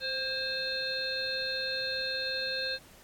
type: harmonic tone with a mistuned harmonic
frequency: 523.3 Hz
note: C5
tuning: in tune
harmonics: 1 / 3 / 5 / 7 / 8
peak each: -38 / -36 / -41 / -39 / -34 dBFS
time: 0-2.79 s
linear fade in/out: 50 ms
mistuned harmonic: 3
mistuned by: +38 cents
effects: pink hiss -56 dBFS RMS until 3.03 s + AAC 64 kbps